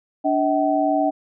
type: tone cluster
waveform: sine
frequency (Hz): 291.3 / 640 / 762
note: D4 / D#5 / G5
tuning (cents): -14 / +49 / -49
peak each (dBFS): -21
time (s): 0.24-1.11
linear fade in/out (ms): 20
effects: none